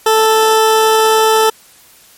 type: tone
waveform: 20% pulse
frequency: 440 Hz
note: A4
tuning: in tune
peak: -3 dBFS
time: 0.06-1.5 s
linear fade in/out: 5 ms
effects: white hiss -44 dBFS RMS until 2.17 s + MP3 64 kbps